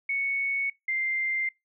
sine tone pair in turn, 2217 / 2093 Hz, C#7 / C7, 0 / 0 cents, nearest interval minor second, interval 100 cents, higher first, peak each -25 dBFS, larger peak neither, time 0.09-0.7 / 0.88-1.49 s, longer neither, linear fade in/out 5 ms, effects noise-tail reverb RT60 0.2 s tail -24 dB re dry

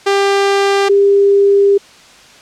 sawtooth / sine tone pair in turn, 397 / 399.5 Hz, G4 / G4, +22 / +33 cents, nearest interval unison, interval 11 cents, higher second, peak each -6 dBFS, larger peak neither, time 0.06-0.89 / 0.89-1.78 s, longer second, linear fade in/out 10 ms, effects white hiss -41 dBFS RMS until 2.41 s + low-pass 6000 Hz 12 dB/octave

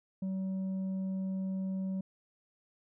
sine tone with tanh clipping, 190 Hz, F#3, 46 cents sharp, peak -33 dBFS, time 0.22-2.01 s, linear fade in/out 5 ms, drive 4 dB, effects none

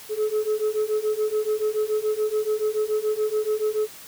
sine beating tone pair, 424.7 / 431.7 Hz, G#4 / A4, +39 / -33 cents, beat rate 7 Hz, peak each -23 / -22 dBFS, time 0.09-3.89 s, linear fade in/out 50 ms, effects tanh soft clip ceiling -18 dBFS + white hiss -43 dBFS RMS until 4.07 s

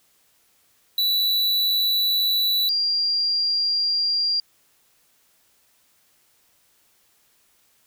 square / sine tone pair in turn, 3951 / 4773 Hz, B7 / D8, 0 / +27 cents, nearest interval minor third, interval 327 cents, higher second, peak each -19 dBFS, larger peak neither, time 0.98-2.69 / 2.69-4.4 s, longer neither, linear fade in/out 2 ms, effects white hiss -62 dBFS RMS until 7.86 s

